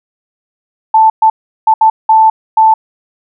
sine tone bursts at uneven times, 881 Hz, A5, 2 cents sharp, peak -3 dBFS, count 6, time 0.94-1.1 / 1.22-1.3 / 1.67-1.74 / 1.81-1.9 / 2.09-2.3 / 2.57-2.74 s, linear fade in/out 5 ms, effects none

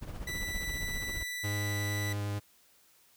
brown noise with tremolo, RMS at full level -36 dBFS, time 0.01-1.24 s, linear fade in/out 20 ms, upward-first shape triangle, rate 15 Hz, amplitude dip 65%
sawtooth tone, 1975.5 Hz, B6, in tune, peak -32 dBFS, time 0.27-2.13 s, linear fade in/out 5 ms
45% pulse tone with vibrato, 102.4 Hz, G#2, 24 cents flat, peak -32 dBFS, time 1.43-2.4 s, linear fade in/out 20 ms, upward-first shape square, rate 11 Hz, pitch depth 8 cents each way
effects white hiss -64 dBFS RMS until 3.16 s

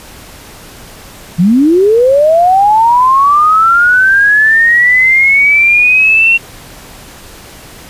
sine linear sweep, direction up, 160 to 2741 Hz, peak -4 dBFS, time 1.38-6.38 s, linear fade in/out 20 ms, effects pink hiss -33 dBFS RMS until 7.89 s + resampled to 32000 Hz

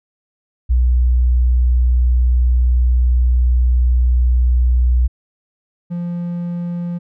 sine / triangle tone pair in turn, 61.4 / 173.67 Hz, B1 / F3, -9 / -9 cents, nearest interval octave + tritone, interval 1800 cents, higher second, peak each -10 / -18 dBFS, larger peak first, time 0.69-5.08 / 5.9-6.99 s, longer first, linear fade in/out 20 ms, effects none

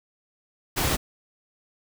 pink noise, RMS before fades -24 dBFS, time 0.76-0.97 s, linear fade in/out 20 ms, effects none

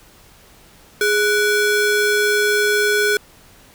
square ring-modulated tone, 948 Hz, A#5, 29 cents sharp, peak -12 dBFS, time 1.01-3.17 s, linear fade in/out 2 ms, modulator 532 Hz, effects pink hiss -48 dBFS RMS until 3.74 s

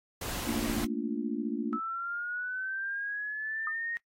pink noise, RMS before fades -36 dBFS, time 0.21-0.85 s, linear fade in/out 5 ms
sine chord, Bb major seventh, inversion third, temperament just, 218.5 / 233.1 / 291.4 / 349.6 Hz, A3 / Bb3 / D4 / F4, -12 / 0 / -13 / +2 cents, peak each -36 / -34 / -34 / -39 dBFS, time 0.44-1.8 s, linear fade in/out 50 ms
sine linear sweep, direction up, 1300 to 1870 Hz, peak -32 dBFS, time 1.73-3.97 s, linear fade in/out 0 ms
sine tone with exponential decay, 1244.5 Hz, D#6, in tune, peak -29 dBFS, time 3.67-3.76 s, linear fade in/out 2 ms, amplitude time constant 18 ms
effects noise-tail reverb RT60 0.1 s tail -21 dB re dry + AAC 48 kbps

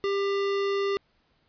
square tone, 397.4 Hz, G4, 24 cents sharp, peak -25 dBFS, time 0.04-0.97 s, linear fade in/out 0 ms, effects pink hiss -68 dBFS RMS until 1.48 s + resampled to 11025 Hz

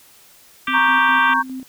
harmonic tone, 392 Hz, G4, in tune, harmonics 3 / 4 / 5 / 6 / 7 / 8 / 9, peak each -23 / -24 / -29 / -27 / -29 / -32 / -33 dBFS, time 0.67-1.34 s, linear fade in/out 5 ms
sine tone with tremolo, 260.1 Hz, C4, 10 cents flat, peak -26 dBFS, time 0.68-1.63 s, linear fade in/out 0 ms, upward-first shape square, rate 4.9 Hz, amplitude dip 45%
sine chord, G diminished, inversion first, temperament equal, 932.3 / 1108.7 / 1568 Hz, Bb5 / Db6 / G6, 0 / 0 / 0 cents, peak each -19 dBFS, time 0.73-1.43 s, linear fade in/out 20 ms
effects white hiss -49 dBFS RMS until 1.68 s

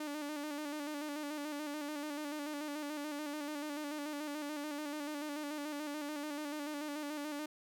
sawtooth tone with vibrato, 296 Hz, D4, 14 cents sharp, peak -35 dBFS, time 0-7.46 s, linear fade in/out 5 ms, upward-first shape square, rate 6.9 Hz, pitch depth 47 cents each way, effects none

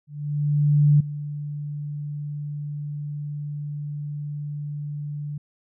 sine tone with ADSR envelope, 146.83 Hz, D3, in tune, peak -12 dBFS, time 0.07-5.38 s, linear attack 930 ms, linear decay 7 ms, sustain -16 dB, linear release 6 ms, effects none

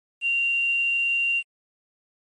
sine tone with quantisation, 2767 Hz, F7, 17 cents flat, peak -20 dBFS, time 0.21-1.43 s, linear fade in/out 50 ms, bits 8, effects MP3 48 kbps

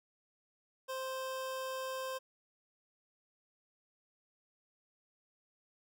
25% pulse tone, 523.3 Hz, C5, in tune, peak -34 dBFS, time 0.88-2.19 s, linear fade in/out 20 ms, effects none

